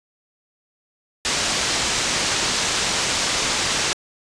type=low-pass noise; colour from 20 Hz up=white; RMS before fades=-22 dBFS; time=1.25-3.93 s; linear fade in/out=0 ms; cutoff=7200 Hz; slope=24 dB/octave; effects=resampled to 22050 Hz